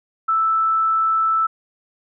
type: tone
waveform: sine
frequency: 1318.5 Hz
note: E6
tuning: in tune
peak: -15 dBFS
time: 0.28-1.47 s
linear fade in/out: 10 ms
effects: none